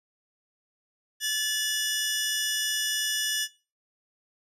15% pulse tone pair together, 1733 / 2916 Hz, A6 / F#7, -27 / -26 cents, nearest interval major sixth, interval 901 cents, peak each -22 dBFS, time 1.2-3.48 s, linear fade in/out 50 ms, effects noise-tail reverb RT60 0.3 s tail -17 dB re dry + resampled to 32000 Hz

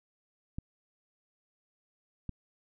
clicks, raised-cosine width 5 ms, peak -24 dBFS, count 2, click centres 0.585 / 2.293 s, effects none

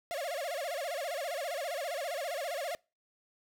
45% pulse tone with vibrato, 622.3 Hz, D#5, in tune, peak -34 dBFS, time 0.11-2.75 s, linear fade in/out 0 ms, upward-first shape sine, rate 15 Hz, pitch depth 240 cents each way, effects noise-tail reverb RT60 0.3 s tail -26 dB re dry

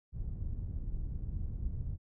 pink low-pass noise, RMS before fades -37 dBFS, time 0.12-1.98 s, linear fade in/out 50 ms, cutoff 100 Hz, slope 12 dB/octave, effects none

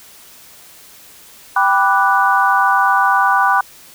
sine chord, G major seventh, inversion none, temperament equal, 784 / 987.8 / 1174.7 / 1480 Hz, G5 / B5 / D6 / F#6, 0 / 0 / 0 / 0 cents, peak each -16 dBFS, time 1.56-3.61 s, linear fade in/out 5 ms, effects white hiss -42 dBFS RMS until 3.94 s

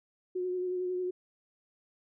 sine tone with vibrato, 364 Hz, F#4, 28 cents flat, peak -30 dBFS, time 0.35-1.11 s, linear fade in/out 10 ms, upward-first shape sine, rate 11 Hz, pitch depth 22 cents each way, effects none

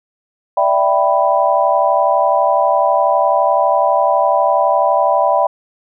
sine chord, E minor seventh, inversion third, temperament equal with one note detuned, 587.3 / 659.3 / 778.6 / 987.8 Hz, D5 / E5 / G5 / B5, 0 / 0 / -12 / 0 cents, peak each -16 dBFS, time 0.57-5.47 s, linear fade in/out 5 ms, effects none

